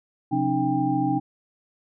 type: tone cluster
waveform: sine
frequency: 132.2 / 179.7 / 270.5 / 304.3 / 795 Hz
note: C3 / F3 / C#4 / D#4 / G5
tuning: +18 / +50 / -42 / -38 / +24 cents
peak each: -29 / -32 / -27 / -24 / -26 dBFS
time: 0.31-1.2 s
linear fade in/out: 20 ms
effects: none